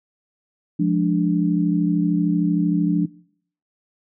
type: chord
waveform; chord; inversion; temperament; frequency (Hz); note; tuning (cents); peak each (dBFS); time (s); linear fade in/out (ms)
sine; D diminished; first; equal; 174.61 / 207.7 / 293.7; F3 / Ab3 / D4; 0 / 0 / 0; -19 / -24 / -20; 0.79-3.06; 10
effects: noise-tail reverb RT60 0.6 s tail -21 dB re dry